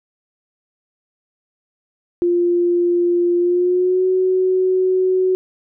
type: tone with pitch glide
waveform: sine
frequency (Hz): 349.2 to 372.1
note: F4 to F#4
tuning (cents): 0 to +10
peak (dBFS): -13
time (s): 2.22-5.35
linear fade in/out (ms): 0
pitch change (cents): +110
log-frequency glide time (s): 3.38-4.06
effects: none